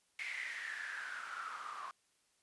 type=noise with band-pass filter sweep; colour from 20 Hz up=white; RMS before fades=-44 dBFS; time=0.19-1.91 s; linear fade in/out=0 ms; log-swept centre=2200 to 1100 Hz; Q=10; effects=white hiss -75 dBFS RMS until 2.42 s + resampled to 24000 Hz